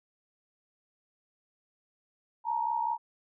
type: tone pair together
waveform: sine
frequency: 875 / 940 Hz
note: A5 / A#5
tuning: -10 / +14 cents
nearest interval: minor second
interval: 124 cents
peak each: -32 / -29 dBFS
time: 2.44-2.98 s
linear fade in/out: 50 ms
effects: none